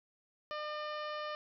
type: harmonic tone with a mistuned harmonic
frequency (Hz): 603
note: D5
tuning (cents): +46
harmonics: 1 / 2 / 3 / 4 / 5 / 6 / 7 / 8 / 9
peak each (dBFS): -41 / -41 / -47 / -53 / -50 / -57 / -56 / -57 / -60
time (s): 0.51-1.35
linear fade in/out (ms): 0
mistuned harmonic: 5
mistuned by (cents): -19
effects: none